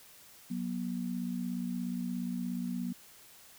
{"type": "tone pair together", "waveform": "sine", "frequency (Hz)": [183.53, 240.5], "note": ["F#3", "B3"], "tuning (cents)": [-14, -46], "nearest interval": "perfect fourth", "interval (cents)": 468, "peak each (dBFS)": [-36, -35], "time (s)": [0.5, 2.93], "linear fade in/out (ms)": 10, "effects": ["white hiss -56 dBFS RMS until 3.58 s"]}